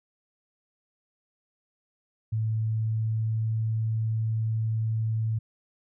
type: tone with pitch glide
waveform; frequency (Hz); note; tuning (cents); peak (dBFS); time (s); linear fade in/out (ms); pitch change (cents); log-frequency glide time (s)
sine; 110.3 to 111.07; A2 to A2; +5 to +17; -24; 2.32-5.39; 10; +12; 2.56-3.56
effects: none